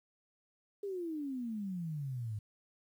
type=exponential sweep; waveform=sine; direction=down; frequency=411.9 to 102.5 Hz; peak=-36 dBFS; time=0.83-2.39 s; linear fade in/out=5 ms; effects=11-bit

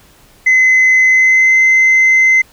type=tone with pitch glide; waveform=sine; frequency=2041 to 2062 Hz; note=C7 to C7; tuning=-44 to -26 cents; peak=-4 dBFS; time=0.46-2.42 s; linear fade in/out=10 ms; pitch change=+18 cents; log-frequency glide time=1.09-1.58 s; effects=tanh soft clip ceiling -4 dBFS + pink hiss -46 dBFS RMS until 2.52 s

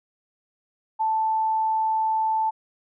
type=tone; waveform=sine; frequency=880 Hz; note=A5; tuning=in tune; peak=-20 dBFS; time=0.99-2.51 s; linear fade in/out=20 ms; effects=none

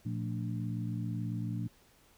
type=harmonic tone with a mistuned harmonic; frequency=58.27 Hz; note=A#1; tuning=in tune; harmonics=2 / 3 / 4 / 5; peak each=-35 / -39 / -41 / -43 dBFS; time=0.05-1.68 s; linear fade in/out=10 ms; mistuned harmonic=4; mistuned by=-84 cents; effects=pink hiss -64 dBFS RMS until 2.17 s

